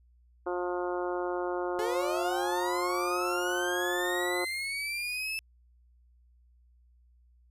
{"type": "harmonic tone", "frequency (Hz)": 178.1, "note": "F3", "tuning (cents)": 34, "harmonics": [2, 3, 4, 5, 6, 7, 8], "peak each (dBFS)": [-32, -36, -38, -40, -42, -43, -44], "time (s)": [0.46, 4.45], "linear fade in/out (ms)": 10}
{"type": "linear sweep", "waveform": "35% pulse", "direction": "up", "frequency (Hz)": [415.3, 2637], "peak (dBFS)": -30, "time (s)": [1.79, 5.39], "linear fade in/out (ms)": 0}
{"effects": ["added 60 Hz sine -59 dBFS peak until 7.5 s", "resampled to 32000 Hz"]}